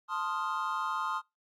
triangle chord, F dominant seventh, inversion first, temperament equal, 880 / 1046.5 / 1244.5 / 1396.9 Hz, A5 / C6 / Eb6 / F6, 0 / 0 / 0 / 0 cents, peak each -37 / -33 / -33 / -38 dBFS, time 0.08-1.22 s, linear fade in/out 50 ms, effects noise-tail reverb RT60 0.2 s tail -23 dB re dry + Opus 48 kbps

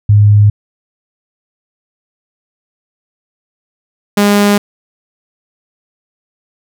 sine / sawtooth tone pair in turn, 103.83 / 204.3 Hz, G#2 / G#3, 0 / -28 cents, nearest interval octave, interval 1172 cents, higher second, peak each -3 dBFS, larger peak neither, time 0.09-0.5 / 4.17-4.58 s, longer neither, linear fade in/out 5 ms, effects none

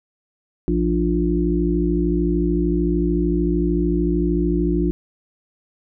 harmonic tone with a mistuned harmonic, 58.27 Hz, A#1, in tune, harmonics 1 / 3 / 5 / 6, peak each -22 / -22 / -22 / -22 dBFS, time 0.68-4.91 s, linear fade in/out 0 ms, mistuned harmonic 5, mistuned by +29 cents, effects none

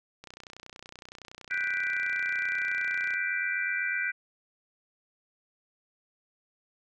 click train, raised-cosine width 0.2 ms, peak -27 dBFS, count 90, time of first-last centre 0.24-3.139 s, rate 30.7 Hz
sine chord, G major seventh, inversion third, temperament equal, 1480 / 1568 / 1975.5 / 2349 Hz, F#6 / G6 / B6 / D7, 0 / 0 / 0 / 0 cents, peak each -33 dBFS, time 1.5-4.12 s, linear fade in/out 20 ms
effects none

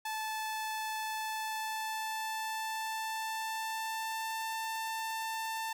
sawtooth tone with pitch glide, 872 to 891.4 Hz, A5 to A5, -16 to +22 cents, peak -31 dBFS, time 0.05-5.73 s, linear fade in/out 5 ms, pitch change +38 cents, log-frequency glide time 1.01-4.54 s, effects none

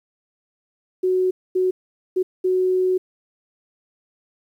sine tone bursts at uneven times, 370 Hz, F#4, in tune, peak -16 dBFS, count 4, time 1.03-1.31 / 1.55-1.71 / 2.16-2.23 / 2.44-2.98 s, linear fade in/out 10 ms, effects 9-bit

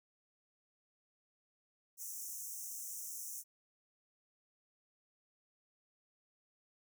pink high-pass noise, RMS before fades -45 dBFS, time 1.97-3.44 s, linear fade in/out 50 ms, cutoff 5700 Hz, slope 96 dB/octave, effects none

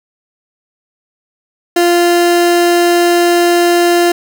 30% pulse tone, 347.3 Hz, F4, 10 cents flat, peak -5 dBFS, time 1.76-4.12 s, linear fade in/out 5 ms, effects none

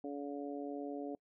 harmonic tone, 142.6 Hz, C#3, 49 cents sharp, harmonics 2 / 3 / 4 / 5, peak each -41 / -45 / -47 / -49 dBFS, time 0.04-1.15 s, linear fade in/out 2 ms, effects noise-tail reverb RT60 0.1 s tail -26 dB re dry

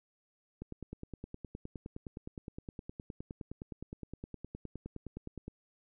click train, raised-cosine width 3 ms, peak -29 dBFS, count 48, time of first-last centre 0.62-5.48 s, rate 9.67 Hz, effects none

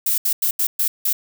violet noise bursts at uneven times, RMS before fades -19 dBFS, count 6, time 0.06-0.18 / 0.25-0.33 / 0.42-0.51 / 0.59-0.67 / 0.79-0.88 / 1.05-1.13 s, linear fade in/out 5 ms, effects none

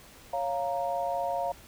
sine chord, Bb minor, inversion first, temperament equal, 554.4 / 698.5 / 932.3 Hz, Db5 / F5 / Bb5, 0 / 0 / 0 cents, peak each -33 / -30 / -34 dBFS, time 0.33-1.52 s, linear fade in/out 5 ms, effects pink hiss -52 dBFS RMS until 1.67 s

